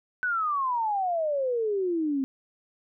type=exponential sweep; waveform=sine; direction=down; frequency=1517 to 261.6 Hz; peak=-24 dBFS; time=0.23-2.24 s; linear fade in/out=0 ms; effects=none